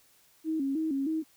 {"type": "tone with vibrato", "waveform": "sine", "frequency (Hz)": 294.7, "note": "D4", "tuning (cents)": 6, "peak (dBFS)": -27, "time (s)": [0.44, 1.24], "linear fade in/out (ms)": 50, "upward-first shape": "square", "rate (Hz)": 3.2, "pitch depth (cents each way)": 130, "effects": ["white hiss -63 dBFS RMS until 1.36 s"]}